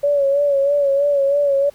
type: tone with vibrato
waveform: sine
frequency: 564 Hz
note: C#5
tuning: 30 cents sharp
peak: -13 dBFS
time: 0.03-1.7 s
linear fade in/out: 10 ms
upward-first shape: sine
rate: 3.1 Hz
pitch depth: 48 cents each way
effects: pink hiss -51 dBFS RMS until 1.74 s